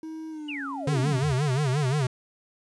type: tone with pitch glide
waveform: triangle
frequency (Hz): 317.9 to 276.7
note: D#4 to C#4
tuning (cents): +37 to -3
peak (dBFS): -32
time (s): 0.03-1.19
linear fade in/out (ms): 2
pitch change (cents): -240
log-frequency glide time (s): 0.3-0.64
type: exponential sweep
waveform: sine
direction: down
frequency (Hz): 3000 to 67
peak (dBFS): -32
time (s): 0.48-1.34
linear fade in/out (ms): 10
type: tone with vibrato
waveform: square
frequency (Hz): 138.59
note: C#3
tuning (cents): 0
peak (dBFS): -23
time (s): 0.87-2.07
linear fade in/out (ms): 5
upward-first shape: sine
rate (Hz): 5.7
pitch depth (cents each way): 170
effects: resampled to 22050 Hz + 10-bit